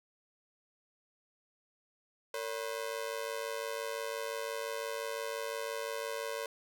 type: ring-modulated tone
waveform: sawtooth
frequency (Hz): 512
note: C5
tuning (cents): -38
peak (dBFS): -29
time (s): 2.34-6.46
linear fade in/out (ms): 2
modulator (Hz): 52.9
effects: none